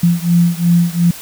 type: beating tone pair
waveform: sine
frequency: 170.8 / 173.6 Hz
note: F3 / F3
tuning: -38 / -10 cents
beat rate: 2.8 Hz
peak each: -12 / -13 dBFS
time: 0.03-1.11 s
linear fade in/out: 5 ms
effects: white hiss -32 dBFS RMS until 1.21 s